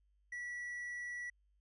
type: tone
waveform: triangle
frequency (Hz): 1945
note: B6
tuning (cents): -27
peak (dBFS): -39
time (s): 0.32-1.3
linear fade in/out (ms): 5
effects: added 50 Hz sine -70 dBFS peak until 1.6 s + resampled to 24000 Hz

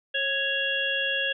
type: harmonic tone with a mistuned harmonic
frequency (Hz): 554.4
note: C#5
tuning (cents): 0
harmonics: 1 / 3 / 5 / 6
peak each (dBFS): -33 / -28 / -29 / -30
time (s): 0.14-1.33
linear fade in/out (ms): 10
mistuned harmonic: 1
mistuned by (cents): -32
effects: none

